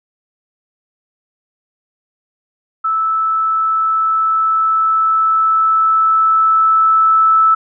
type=tone with level ramp; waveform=sine; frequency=1312 Hz; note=E6; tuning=9 cents flat; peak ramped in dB=-13 to -7 dBFS; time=2.84-7.55 s; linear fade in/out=10 ms; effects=none